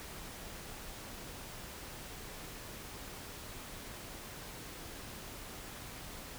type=silence; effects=pink hiss -47 dBFS RMS until 6.38 s